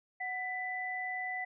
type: tone pair together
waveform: sine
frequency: 740 / 1990.5 Hz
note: F#5 / B6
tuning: 0 / +13 cents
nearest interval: octave + perfect fourth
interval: 1713 cents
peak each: -39 / -36 dBFS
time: 0.2-1.45 s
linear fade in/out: 10 ms
effects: none